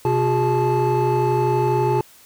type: tone cluster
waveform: triangle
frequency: 128.5 / 360.6 / 412.7 / 869 Hz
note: C3 / F#4 / G#4 / A5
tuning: -31 / -45 / -11 / -22 cents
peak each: -19 dBFS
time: 0.05-2.01 s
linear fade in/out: 2 ms
effects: tanh soft clip ceiling -9 dBFS + white hiss -49 dBFS RMS until 2.25 s